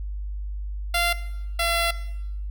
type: tone pair in turn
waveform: 10% pulse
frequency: 692 / 679.3 Hz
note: F5 / F5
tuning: -16 / -48 cents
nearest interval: unison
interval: 32 cents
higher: first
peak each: -12 / -13 dBFS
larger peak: first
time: 0.94-1.13 / 1.59-1.91 s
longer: second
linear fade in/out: 5 ms
effects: noise-tail reverb RT60 0.9 s tail -17 dB re dry + added 50 Hz sine -28 dBFS peak until 2.5 s